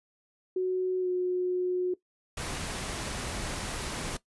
sine tone with pitch glide, 369.8 to 363 Hz, F#4 to F#4, -1 to -33 cents, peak -25 dBFS, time 0.56-1.94 s, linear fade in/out 5 ms, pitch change -32 cents, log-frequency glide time 1-1.08 s
pink noise, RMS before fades -35 dBFS, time 2.37-4.17 s, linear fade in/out 5 ms
effects noise-tail reverb RT60 0.1 s tail -17 dB re dry + resampled to 24000 Hz

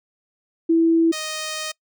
sine / 5% pulse tone pair in turn, 329.6 / 622.2 Hz, E4 / D#5, 0 / 0 cents, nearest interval major seventh, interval 1100 cents, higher second, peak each -13 / -15 dBFS, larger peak first, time 0.69-1.12 / 1.12-1.72 s, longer second, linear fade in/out 10 ms, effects noise-tail reverb RT60 0.1 s tail -24 dB re dry

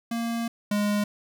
square tone pair in turn, 232 / 206.7 Hz, A#3 / G#3, -8 / -8 cents, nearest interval major second, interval 200 cents, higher first, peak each -27 / -23 dBFS, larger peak second, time 0.11-0.48 / 0.71-1.04 s, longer first, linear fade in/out 5 ms, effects none

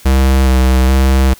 square tone with vibrato, 65.41 Hz, C2, in tune, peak -8 dBFS, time 0.05-1.34 s, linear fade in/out 10 ms, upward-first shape square, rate 1.2 Hz, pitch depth 20 cents each way, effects white hiss -40 dBFS RMS until 1.39 s

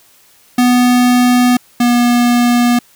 square tone pair in turn, 246.9 / 241.4 Hz, B3 / B3, 0 / -39 cents, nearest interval unison, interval 39 cents, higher first, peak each -8 / -9 dBFS, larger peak first, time 0.58-1.57 / 1.8-2.79 s, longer neither, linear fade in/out 5 ms, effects white hiss -48 dBFS RMS until 2.95 s

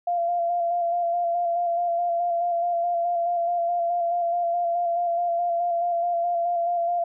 sine tone with vibrato, 691 Hz, F5, 19 cents flat, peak -21 dBFS, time 0.07-7.04 s, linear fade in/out 5 ms, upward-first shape square, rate 4.7 Hz, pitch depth 22 cents each way, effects none

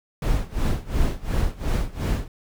brown noise with tremolo, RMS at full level -20 dBFS, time 0.22-2.28 s, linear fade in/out 2 ms, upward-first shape sine, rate 2.8 Hz, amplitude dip 90%, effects none

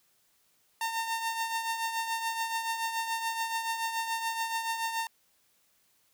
sawtooth tone with tremolo, 909 Hz, A#5, 44 cents flat, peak -24 dBFS, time 0.81-5.07 s, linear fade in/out 2 ms, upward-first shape triangle, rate 7 Hz, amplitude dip 60%, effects white hiss -69 dBFS RMS until 6.13 s

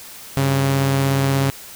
sawtooth tone pair together, 96.7 / 136.75 Hz, G2 / C#3, -23 / -23 cents, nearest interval tritone, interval 600 cents, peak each -23 / -12 dBFS, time 0.37-1.5 s, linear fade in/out 0 ms, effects white hiss -38 dBFS RMS until 1.75 s

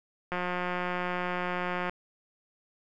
click train, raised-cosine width 0.5 ms, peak -17 dBFS, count 283, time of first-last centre 0.32-1.895 s, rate 179 Hz, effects none

